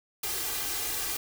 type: noise with comb filter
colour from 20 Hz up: white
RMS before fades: -32 dBFS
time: 0.23-1.17 s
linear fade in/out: 5 ms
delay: 2.5 ms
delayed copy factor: +0.7
effects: none